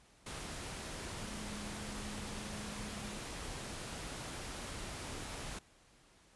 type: tone in noise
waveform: sine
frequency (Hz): 208.7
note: G#3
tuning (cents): +9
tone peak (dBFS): -47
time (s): 1.21-3.18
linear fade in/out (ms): 5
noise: pink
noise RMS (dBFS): -44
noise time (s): 0.26-5.59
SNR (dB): -6
effects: pink hiss -65 dBFS RMS until 6.35 s + resampled to 24000 Hz